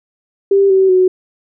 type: tone with pitch steps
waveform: sine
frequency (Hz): 394.6 / 382 / 369.9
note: G4 / G4 / F#4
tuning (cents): +11 / -45 / 0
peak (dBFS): -7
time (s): 0.51-1.08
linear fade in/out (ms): 5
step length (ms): 190
effects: none